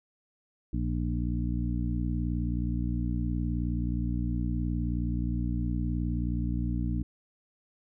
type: harmonic tone with a mistuned harmonic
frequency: 59.2 Hz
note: A#1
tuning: 27 cents sharp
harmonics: 1 / 2 / 3 / 4 / 5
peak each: -30 / -33 / -35 / -36 / -37 dBFS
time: 0.73-7.03 s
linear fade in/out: 5 ms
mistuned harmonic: 5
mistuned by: +22 cents
effects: none